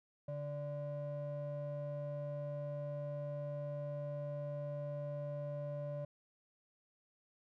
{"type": "ring-modulated tone", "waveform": "triangle", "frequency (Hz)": 220, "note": "A3", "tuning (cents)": 0, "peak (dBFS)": -34, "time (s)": [0.28, 6.05], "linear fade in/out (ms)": 5, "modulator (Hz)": 364, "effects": []}